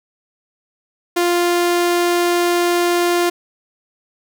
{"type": "tone", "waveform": "sawtooth", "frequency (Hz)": 349.2, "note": "F4", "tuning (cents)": 0, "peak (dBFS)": -10, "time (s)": [1.16, 3.3], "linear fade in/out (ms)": 10, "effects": []}